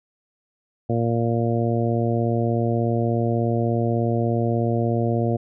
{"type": "harmonic tone", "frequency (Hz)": 116.6, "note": "A#2", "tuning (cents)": 1, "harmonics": [1, 2, 3, 4, 5, 6], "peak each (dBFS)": [-22, -25, -27, -28, -29, -30], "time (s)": [0.89, 5.37], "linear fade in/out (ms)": 10, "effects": []}